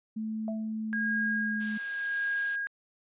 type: tone with pitch glide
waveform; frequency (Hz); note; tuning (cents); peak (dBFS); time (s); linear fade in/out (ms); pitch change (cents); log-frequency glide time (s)
sine; 218.8 to 214.2; A3 to A3; -9 to -46; -31; 0.16-1.78; 10; -37; 0.82-1.54
type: tone with exponential decay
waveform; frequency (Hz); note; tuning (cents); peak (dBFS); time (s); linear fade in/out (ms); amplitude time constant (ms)
sine; 659.3; E5; 0; -32; 0.48-0.72; 1; 52
type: tone with tremolo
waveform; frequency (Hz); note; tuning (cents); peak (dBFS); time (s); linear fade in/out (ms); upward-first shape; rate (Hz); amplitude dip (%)
sine; 1631; G#6; -32; -27; 0.93-2.67; 0; sine; 0.9; 55
type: noise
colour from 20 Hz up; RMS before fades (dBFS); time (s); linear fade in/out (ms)
blue; -38; 1.6-2.56; 5
effects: resampled to 8000 Hz